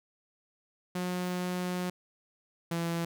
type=tone pair in turn; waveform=sawtooth; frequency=180.3 / 168.37 Hz; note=F#3 / E3; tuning=-45 / +37 cents; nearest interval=minor second; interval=118 cents; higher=first; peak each=-27 / -26 dBFS; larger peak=second; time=0.95-1.9 / 2.71-3.05 s; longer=first; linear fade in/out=5 ms; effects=none